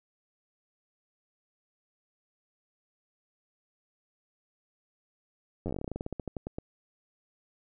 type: slowing click train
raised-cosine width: 2 ms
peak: -21 dBFS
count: 22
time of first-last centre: 5.66-6.585 s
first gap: 10 ms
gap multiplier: 1.13
effects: none